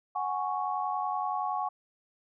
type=chord; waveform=sine; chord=F# suspended second; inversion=none; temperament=equal; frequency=740 / 830.6 / 1108.7 Hz; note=F#5 / G#5 / C#6; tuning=0 / 0 / 0 cents; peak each=-33 / -33 / -33 dBFS; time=0.15-1.69 s; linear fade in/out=10 ms; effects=none